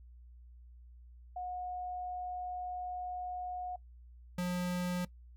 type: tone pair in turn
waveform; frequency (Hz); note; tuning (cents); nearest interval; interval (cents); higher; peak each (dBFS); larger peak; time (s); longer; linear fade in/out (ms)
sine / square; 725 / 178.81; F#5 / F3; -35 / +41; 2 octaves; 2424; first; -37 / -33; second; 1.36-3.76 / 4.38-5.05; first; 5
effects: noise-tail reverb RT60 0.1 s tail -21 dB re dry + added 60 Hz sine -52 dBFS peak until 5.36 s